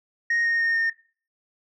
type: tone with pitch steps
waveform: sine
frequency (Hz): 1864.7 / 1851.8 / 1839 / 1826.3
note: A#6 / A#6 / A#6 / A#6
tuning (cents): 0 / -12 / -24 / -36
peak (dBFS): -18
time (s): 0.3-0.9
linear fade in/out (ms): 5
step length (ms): 150
effects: noise-tail reverb RT60 0.4 s tail -19 dB re dry + tanh soft clip ceiling -18 dBFS